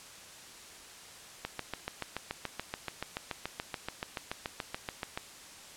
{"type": "click train", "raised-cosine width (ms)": 0.3, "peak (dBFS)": -18, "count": 27, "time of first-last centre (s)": [1.45, 5.175], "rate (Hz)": 6.98, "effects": ["white hiss -50 dBFS RMS until 5.76 s", "low-pass 9000 Hz 12 dB/octave"]}